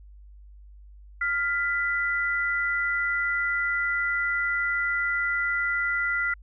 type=tone pair together; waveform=sine; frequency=1403.3 / 1992 Hz; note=F6 / B6; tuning=+8 / +14 cents; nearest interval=tritone; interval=606 cents; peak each=-26 dBFS; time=1.21-6.34 s; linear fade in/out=5 ms; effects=added 50 Hz sine -45 dBFS peak until 6.42 s